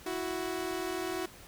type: tone pair together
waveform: sawtooth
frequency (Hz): 329.6 / 370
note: E4 / F#4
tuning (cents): 0 / 0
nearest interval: major second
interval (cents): 200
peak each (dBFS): -33 / -31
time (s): 0.06-1.26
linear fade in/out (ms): 5
effects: pink hiss -52 dBFS RMS until 1.47 s